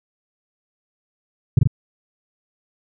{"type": "tone with echo", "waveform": "sine", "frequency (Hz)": 125.9, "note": "B2", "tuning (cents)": 34, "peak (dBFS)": -5, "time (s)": [1.57, 1.59], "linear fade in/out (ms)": 5, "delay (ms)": 42, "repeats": 2, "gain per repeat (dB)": -2, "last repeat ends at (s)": 1.674, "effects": ["tanh soft clip ceiling -5 dBFS"]}